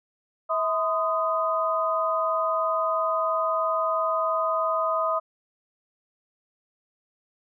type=tone cluster; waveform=sine; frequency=647 / 1021 / 1244 Hz; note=E5 / C6 / D#6; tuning=-32 / -43 / -1 cents; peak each=-26 / -29 / -25 dBFS; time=0.49-5.2 s; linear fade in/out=20 ms; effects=none